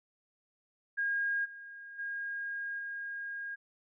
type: tone with level steps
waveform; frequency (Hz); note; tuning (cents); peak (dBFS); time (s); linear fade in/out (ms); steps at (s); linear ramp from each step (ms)
sine; 1626; G#6; -37; -29 / -45 / -35 / -37; 0.97-3.56; 20; 1.44 / 1.98 / 2.78; 20
effects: none